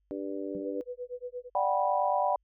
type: harmonic tone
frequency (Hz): 98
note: G2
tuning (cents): 0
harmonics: 3 / 4 / 5 / 6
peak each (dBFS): -36 / -38 / -40 / -42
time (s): 0.11-0.81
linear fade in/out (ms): 0
type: tone with tremolo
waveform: sine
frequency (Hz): 493.9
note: B4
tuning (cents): 0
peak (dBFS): -33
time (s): 0.53-1.5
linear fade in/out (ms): 50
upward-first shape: sine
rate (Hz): 8.6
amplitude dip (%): 100
type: tone with exponential decay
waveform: sine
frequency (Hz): 189.5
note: F#3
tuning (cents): +42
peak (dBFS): -36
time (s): 0.55-0.69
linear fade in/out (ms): 0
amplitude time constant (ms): 30
type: chord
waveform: sine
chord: G major seventh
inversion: second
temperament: just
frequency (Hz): 588 / 735 / 784 / 980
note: D5 / F#5 / G5 / B5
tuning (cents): +2 / -12 / 0 / -14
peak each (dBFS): -30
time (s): 1.55-2.36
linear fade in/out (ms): 2
effects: added 50 Hz sine -70 dBFS peak until 2.43 s